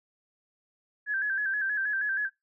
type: tone with vibrato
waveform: sine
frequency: 1629 Hz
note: G#6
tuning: 34 cents flat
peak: -26 dBFS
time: 1.06-2.3 s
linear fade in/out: 50 ms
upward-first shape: square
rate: 6.3 Hz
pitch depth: 65 cents each way
effects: noise-tail reverb RT60 0.2 s tail -24 dB re dry